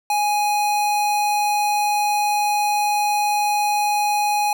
square tone, 831 Hz, G#5, 1 cent sharp, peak -18 dBFS, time 0.1-4.53 s, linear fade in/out 2 ms, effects none

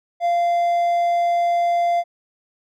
triangle tone, 692 Hz, F5, 16 cents flat, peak -14 dBFS, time 0.2-2.04 s, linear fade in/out 50 ms, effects none

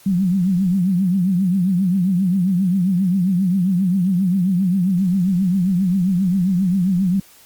sine tone with vibrato, 185 Hz, F#3, in tune, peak -14 dBFS, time 0.06-7.2 s, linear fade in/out 5 ms, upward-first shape triangle, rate 7.5 Hz, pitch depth 150 cents each way, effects white hiss -48 dBFS RMS until 7.45 s + Opus 48 kbps

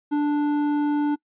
triangle tone with hard clipping, 293.7 Hz, D4, in tune, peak -21 dBFS, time 0.11-1.16 s, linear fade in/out 20 ms, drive 12 dB, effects noise-tail reverb RT60 0.1 s tail -24 dB re dry + resampled to 8000 Hz

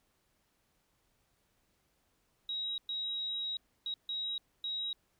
sine tone bursts at uneven times, 3826 Hz, A#7, 44 cents sharp, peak -34 dBFS, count 5, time 2.49-2.78 / 2.89-3.57 / 3.86-3.94 / 4.09-4.38 / 4.64-4.93 s, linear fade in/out 2 ms, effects pink hiss -75 dBFS RMS until 5.19 s

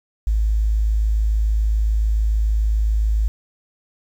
sine tone, 53.5 Hz, A1, 48 cents flat, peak -15 dBFS, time 0.27-3.28 s, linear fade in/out 0 ms, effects 8-bit

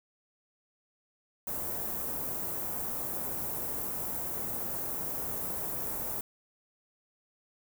white band-stop noise, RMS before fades -35 dBFS, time 1.47-6.21 s, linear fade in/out 2 ms, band 810 to 16000 Hz, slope 12 dB/octave, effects none

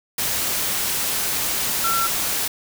sine tone in noise, 1354 Hz, E6, 46 cents sharp, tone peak -20 dBFS, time 1.84-2.07 s, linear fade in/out 5 ms, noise white, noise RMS -23 dBFS, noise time 0.18-2.48 s, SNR 0 dB, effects none

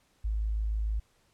sine tone, 53.4 Hz, G#1, 49 cents sharp, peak -27 dBFS, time 0.24-1 s, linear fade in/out 10 ms, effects pink hiss -68 dBFS RMS until 1.33 s + low-pass 11000 Hz 12 dB/octave

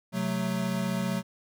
square chord, F# diminished, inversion second, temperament equal, 130.81 / 185 / 220 Hz, C3 / F#3 / A3, 0 / 0 / 0 cents, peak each -36 / -30 / -33 dBFS, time 0.12-1.23 s, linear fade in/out 50 ms, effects none

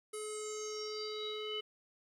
square tone with low-pass filter sweep, 427.3 Hz, G#4, 49 cents sharp, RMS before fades -41 dBFS, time 0.13-1.61 s, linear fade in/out 10 ms, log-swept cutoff 9800 to 2900 Hz, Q 9.6, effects 12-bit

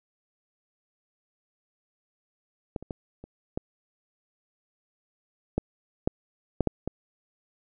clicks, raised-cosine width 2 ms, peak -17 / -27 / -20 / -29 / -15 / -11 / -9 / -9 / -9 / -16 dBFS, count 10, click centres 2.762 / 2.826 / 2.908 / 3.24 / 3.575 / 5.58 / 6.075 / 6.607 / 6.673 / 6.876 s, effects none

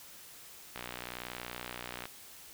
click train, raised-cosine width 0.3 ms, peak -23 dBFS, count 80, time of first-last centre 0.76-2.055 s, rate 61 Hz, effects white hiss -52 dBFS RMS until 2.53 s

